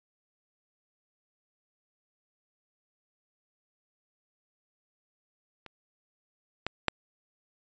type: clicks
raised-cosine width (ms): 0.3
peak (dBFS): -28 / -14 / -7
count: 3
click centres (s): 5.663 / 6.666 / 6.883
effects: resampled to 16000 Hz